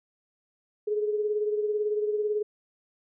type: beating tone pair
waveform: sine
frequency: 419.7 / 437.7 Hz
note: G#4 / A4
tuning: +18 / -9 cents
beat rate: 18 Hz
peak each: -25 / -34 dBFS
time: 0.87-2.43 s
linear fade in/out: 10 ms
effects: none